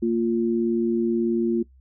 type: tone pair together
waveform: sine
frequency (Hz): 230 / 348.4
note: A#3 / F4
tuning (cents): -23 / -4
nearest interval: perfect fifth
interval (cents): 719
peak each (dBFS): -22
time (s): 0.02-1.63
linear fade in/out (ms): 10
effects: noise-tail reverb RT60 0.1 s tail -19 dB re dry + added 65 Hz sine -50 dBFS peak until 1.8 s